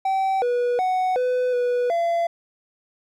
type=tone with pitch steps; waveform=triangle; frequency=770 / 486.8 / 742 / 501 / 490.1 / 680 Hz; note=G5 / B4 / F#5 / B4 / B4 / F5; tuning=-31 / -25 / +5 / +25 / -13 / -46 cents; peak=-17 dBFS; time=0.05-2.27 s; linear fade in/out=5 ms; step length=370 ms; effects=none